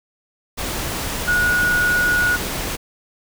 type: tone in noise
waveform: sine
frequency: 1454 Hz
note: F#6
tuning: 31 cents flat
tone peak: -15 dBFS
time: 1.27-2.37 s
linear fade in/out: 20 ms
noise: pink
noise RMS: -25 dBFS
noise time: 0.57-2.77 s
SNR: +7 dB
effects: none